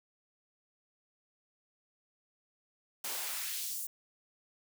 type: noise with high-pass filter sweep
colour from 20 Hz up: white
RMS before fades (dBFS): -38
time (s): 3.04-3.87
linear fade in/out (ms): 5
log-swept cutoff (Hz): 260 to 10000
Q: 0.94
effects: none